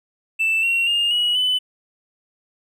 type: tone with pitch steps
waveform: triangle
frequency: 2653 / 2737 / 2824 / 2913 / 3006 Hz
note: E7 / F7 / F7 / F#7 / F#7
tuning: +10 / -36 / +19 / -28 / +27 cents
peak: -14 dBFS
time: 0.39-1.59 s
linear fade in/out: 20 ms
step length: 240 ms
effects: tanh soft clip ceiling -12 dBFS